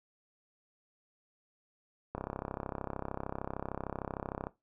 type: click train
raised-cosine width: 1 ms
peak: -22 dBFS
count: 78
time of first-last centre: 2.15-4.469 s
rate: 33.2 Hz
effects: noise-tail reverb RT60 0.2 s tail -17 dB re dry